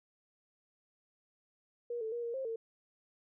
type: tone with pitch steps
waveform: sine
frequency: 477 / 441.5 / 475 / 468.3 / 531 / 453.4 Hz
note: A#4 / A4 / A#4 / A#4 / C5 / A#4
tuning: +40 / +6 / +33 / +8 / +25 / -48 cents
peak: -35 dBFS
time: 1.9-2.56 s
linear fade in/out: 5 ms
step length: 110 ms
effects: none